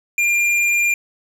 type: tone with hard clipping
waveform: sine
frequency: 2397 Hz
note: D7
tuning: 35 cents sharp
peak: -16 dBFS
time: 0.18-0.94 s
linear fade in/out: 2 ms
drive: 9 dB
effects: none